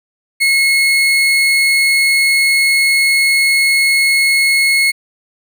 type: tone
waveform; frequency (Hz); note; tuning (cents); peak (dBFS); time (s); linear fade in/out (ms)
35% pulse; 2175; C#7; -33; -8; 0.4-4.92; 20
effects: none